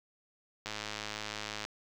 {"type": "click train", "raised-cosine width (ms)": 0.2, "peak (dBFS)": -20, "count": 106, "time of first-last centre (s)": [0.66, 1.651], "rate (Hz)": 106, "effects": ["9-bit"]}